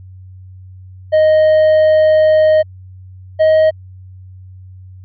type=tone pair in turn; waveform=triangle; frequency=622.3 / 628.8 Hz; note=D#5 / D#5; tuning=0 / +18 cents; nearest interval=unison; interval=18 cents; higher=second; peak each=-5 dBFS; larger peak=neither; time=1.12-2.63 / 3.39-3.71 s; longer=first; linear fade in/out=20 ms; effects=added 93 Hz sine -33 dBFS peak until 5.04 s + resampled to 11025 Hz